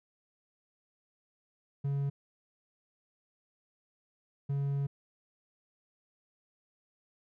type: tone bursts at uneven times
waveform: triangle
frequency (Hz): 140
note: C#3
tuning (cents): +18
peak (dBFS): -27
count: 2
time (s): 1.84-2.1 / 4.49-4.87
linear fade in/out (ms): 10
effects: none